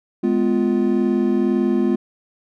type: chord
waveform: triangle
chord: F diminished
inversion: first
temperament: just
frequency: 209.5 / 251.4 / 349.2 Hz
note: Ab3 / Cb4 / F4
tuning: +15 / +31 / 0 cents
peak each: -18 dBFS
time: 0.23-1.96 s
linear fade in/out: 10 ms
effects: none